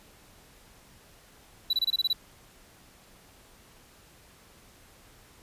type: tone bursts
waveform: triangle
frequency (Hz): 3951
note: B7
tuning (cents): 0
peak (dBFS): -21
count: 8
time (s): 1.7-2.131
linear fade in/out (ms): 5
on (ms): 32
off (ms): 25
effects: pink hiss -56 dBFS RMS until 5.42 s + resampled to 32000 Hz